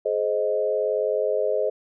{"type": "chord", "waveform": "sine", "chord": "Ab major", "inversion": "none", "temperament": "equal with one note detuned", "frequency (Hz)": [423.5, 523.3, 622.3], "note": ["Ab4", "C5", "Eb5"], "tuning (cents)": [34, 0, 0], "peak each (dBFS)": -25, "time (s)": [0.05, 1.7], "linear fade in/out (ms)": 10, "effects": []}